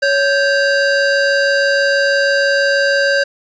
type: tone pair together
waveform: square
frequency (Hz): 558 / 1567.8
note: C#5 / G6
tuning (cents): +11 / 0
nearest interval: octave + tritone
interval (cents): 1789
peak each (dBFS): -15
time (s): 0.02-3.24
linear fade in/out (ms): 10
effects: resampled to 16000 Hz + 8-bit